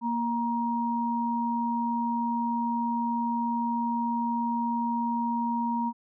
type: tone pair together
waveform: sine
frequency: 234.2 / 943.3 Hz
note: A#3 / A#5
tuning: +8 / +20 cents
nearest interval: 2 octaves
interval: 2412 cents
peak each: -28 dBFS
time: 0.01-5.93 s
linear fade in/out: 50 ms
effects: none